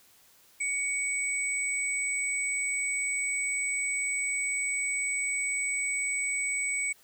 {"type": "tone pair together", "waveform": "sine", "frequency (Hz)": [2240, 7982], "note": ["C#7", "B8"], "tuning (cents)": [18, 17], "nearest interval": "octave + minor seventh", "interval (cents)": 2199, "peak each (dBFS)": [-29, -32], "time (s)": [0.6, 6.93], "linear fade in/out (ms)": 10, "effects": ["white hiss -60 dBFS RMS until 7.03 s"]}